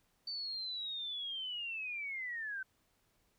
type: linear sweep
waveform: sine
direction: down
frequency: 4573 to 1516 Hz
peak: -38 dBFS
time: 0.27-2.63 s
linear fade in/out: 5 ms
effects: pink hiss -75 dBFS RMS until 3.38 s